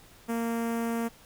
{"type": "tone with notch filter", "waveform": "sawtooth", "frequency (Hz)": 231.1, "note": "A#3", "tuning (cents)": -15, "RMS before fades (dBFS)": -30, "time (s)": [0.28, 1.09], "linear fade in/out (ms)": 20, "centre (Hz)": 4100, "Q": 0.64, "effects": ["pink hiss -55 dBFS RMS until 1.25 s"]}